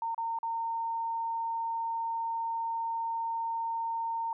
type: tone with dropouts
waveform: sine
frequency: 915 Hz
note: A#5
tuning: 32 cents flat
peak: -30 dBFS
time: 0.02-4.33 s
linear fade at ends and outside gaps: 2 ms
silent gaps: 0.146-0.179 / 0.388-0.43 s
effects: none